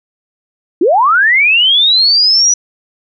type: linear sweep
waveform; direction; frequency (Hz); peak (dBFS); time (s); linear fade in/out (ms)
sine; up; 299 to 5920; -6; 0.81-2.54; 5
effects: none